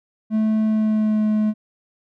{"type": "tone with pitch glide", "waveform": "triangle", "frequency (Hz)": [217.5, 214], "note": ["A3", "A3"], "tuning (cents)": [-20, -48], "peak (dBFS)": -14, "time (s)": [0.3, 1.54], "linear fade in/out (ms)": 50, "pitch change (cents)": -28, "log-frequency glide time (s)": [0.65, 1.25], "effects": []}